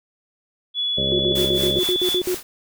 sine tone with pitch glide, 3407 to 3449 Hz, G#7 to A7, +44 to -35 cents, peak -20 dBFS, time 0.74-2.23 s, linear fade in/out 50 ms, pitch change +21 cents, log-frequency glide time 0.95-2 s
harmonic tone, 67.4 Hz, C#2, 48 cents flat, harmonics 1 / 2 / 3 / 4 / 5 / 6 / 7 / 8 / 9, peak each -33 / -30 / -29 / -37 / -36 / -30 / -39 / -31 / -31 dBFS, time 0.97-1.8 s, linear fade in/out 10 ms
sine tone bursts, 363.4 Hz, F#4, 31 cents flat, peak -19 dBFS, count 10, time 1.12-2.345 s, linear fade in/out 0 ms, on 73 ms, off 55 ms
white noise with tremolo, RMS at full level -29 dBFS, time 1.35-2.43 s, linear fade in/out 5 ms, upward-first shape sine, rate 4.4 Hz, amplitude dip 80%
effects none

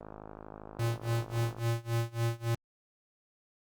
click train, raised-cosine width 1 ms, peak -30 dBFS, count 84, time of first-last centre 0.01-1.585 s, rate 52.7 Hz
square tone with tremolo, 116.2 Hz, A#2, 5 cents flat, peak -27 dBFS, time 0.79-2.55 s, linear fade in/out 5 ms, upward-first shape sine, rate 3.6 Hz, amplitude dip 95%
effects Opus 24 kbps

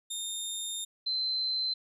20% pulse / sine tone pair in turn, 3652 / 4083 Hz, A#7 / C8, -36 / -43 cents, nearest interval major second, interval 193 cents, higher second, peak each -28 dBFS, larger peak neither, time 0.1-0.85 / 1.06-1.74 s, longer first, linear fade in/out 10 ms, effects none

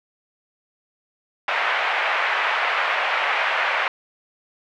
white band-pass noise, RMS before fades -22 dBFS, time 1.48-3.88 s, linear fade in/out 2 ms, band 610 to 2400 Hz, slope 24 dB/octave, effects none

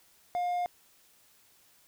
triangle tone, 710 Hz, F5, 28 cents sharp, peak -26 dBFS, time 0.35-0.66 s, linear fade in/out 0 ms, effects white hiss -63 dBFS RMS until 1.87 s

